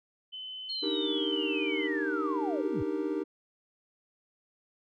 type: tone with vibrato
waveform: sine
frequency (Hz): 3023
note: F#7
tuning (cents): +36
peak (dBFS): -38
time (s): 0.32-1.88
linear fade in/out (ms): 20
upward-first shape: square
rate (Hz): 0.98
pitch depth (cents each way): 9
type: linear sweep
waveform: sine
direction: down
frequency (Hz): 4307 to 63.7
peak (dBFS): -33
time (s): 0.69-2.83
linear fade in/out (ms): 10
type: chord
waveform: triangle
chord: Eb major seventh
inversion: third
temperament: equal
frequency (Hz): 293.7 / 311.1 / 392 / 466.2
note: D4 / Eb4 / G4 / Bb4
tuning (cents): 0 / 0 / 0 / 0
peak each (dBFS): -35 / -31 / -32 / -35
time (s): 0.82-3.24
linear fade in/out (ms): 20
effects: none